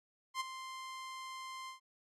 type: tone with ADSR envelope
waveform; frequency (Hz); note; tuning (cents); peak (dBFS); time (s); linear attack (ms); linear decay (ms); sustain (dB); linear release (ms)
sawtooth; 1046.5; C6; 0; -29; 0.34-1.8; 63; 20; -11; 120
effects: low-pass 9000 Hz 12 dB/octave + Opus 48 kbps